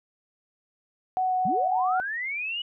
sine tone with vibrato, 742 Hz, F#5, 5 cents sharp, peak -22 dBFS, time 1.17-2 s, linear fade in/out 0 ms, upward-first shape sine, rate 3.9 Hz, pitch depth 8 cents each way
sine linear sweep, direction up, 149.9 to 2960 Hz, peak -28 dBFS, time 1.45-2.62 s, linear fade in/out 5 ms
effects none

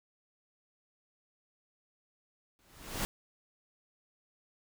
pink noise with exponential growth, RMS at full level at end -31 dBFS, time 2.59-3.05 s, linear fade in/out 0 ms, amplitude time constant 100 ms, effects none

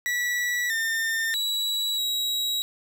40% pulse tone with pitch steps, 1947 / 1807 / 3905 / 3855 Hz, B6 / A6 / B7 / B7, -25 / +46 / -20 / -43 cents, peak -23 dBFS, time 0.06-2.62 s, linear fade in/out 0 ms, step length 640 ms, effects none

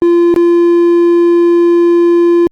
triangle tone with dropouts, 344.1 Hz, F4, 26 cents flat, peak -3 dBFS, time 0.02-2.47 s, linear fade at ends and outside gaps 0 ms, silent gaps 0.341-0.362 s, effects Opus 24 kbps

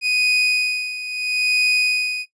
30% pulse tone with tremolo, 2489 Hz, D#7, in tune, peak -12 dBFS, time 0.01-2.26 s, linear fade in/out 50 ms, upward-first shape sine, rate 0.75 Hz, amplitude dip 75%, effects noise-tail reverb RT60 0.1 s tail -17 dB re dry + resampled to 22050 Hz

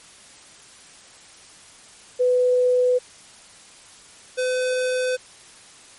sine / square tone pair in turn, 498.9 / 507 Hz, B4 / B4, +17 / +45 cents, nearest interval unison, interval 28 cents, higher second, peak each -15 / -21 dBFS, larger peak first, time 2.19-2.99 / 4.37-5.17 s, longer neither, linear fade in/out 20 ms, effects white hiss -47 dBFS RMS until 5.98 s + MP3 48 kbps

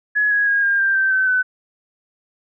sine tone with pitch steps, 1689 / 1661.9 / 1635.2 / 1609 / 1583.2 / 1557.8 / 1532.8 / 1508.2 Hz, G#6 / G#6 / G#6 / G6 / G6 / G6 / G6 / F#6, +29 / +1 / -27 / +45 / +17 / -11 / -39 / +33 cents, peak -14 dBFS, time 0.15-1.43 s, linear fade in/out 20 ms, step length 160 ms, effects none

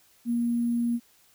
sine tone with sample-and-hold, 236.6 Hz, A#3, 26 cents sharp, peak -23 dBFS, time 0.25-1 s, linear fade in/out 50 ms, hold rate 11025 Hz, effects white hiss -61 dBFS RMS until 1.34 s

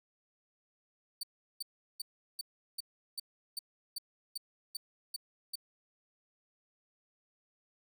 sawtooth tone bursts, 4555 Hz, C#8, 46 cents sharp, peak -33 dBFS, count 12, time 1.21-5.556 s, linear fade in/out 5 ms, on 23 ms, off 370 ms, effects none

